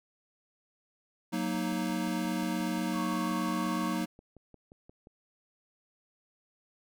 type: chord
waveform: square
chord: D# minor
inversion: first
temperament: equal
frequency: 185 / 233.1 / 311.1 Hz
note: F#3 / A#3 / D#4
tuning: 0 / 0 / 0 cents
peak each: -35 dBFS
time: 1.32-4.06 s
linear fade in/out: 20 ms
type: click train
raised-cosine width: 2 ms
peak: -39 dBFS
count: 21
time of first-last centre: 1.55-5.071 s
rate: 5.68 Hz
type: tone with vibrato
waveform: sine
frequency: 1108.7 Hz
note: C#6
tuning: in tune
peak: -36 dBFS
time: 2.92-3.97 s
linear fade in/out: 50 ms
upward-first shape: triangle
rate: 6.1 Hz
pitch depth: 8 cents each way
effects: none